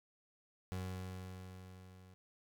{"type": "tone with level ramp", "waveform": "30% pulse", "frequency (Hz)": 92.7, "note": "F#2", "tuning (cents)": 4, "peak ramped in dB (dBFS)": [-36, -55], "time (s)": [0.72, 2.14], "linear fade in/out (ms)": 0, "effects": []}